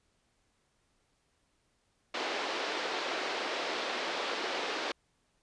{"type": "band-pass noise", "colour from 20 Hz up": "pink", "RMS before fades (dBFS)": -35, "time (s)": [2.14, 4.92], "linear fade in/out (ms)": 5, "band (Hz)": [340, 4700], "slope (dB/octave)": 24, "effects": ["pink hiss -74 dBFS RMS until 5.42 s", "resampled to 22050 Hz"]}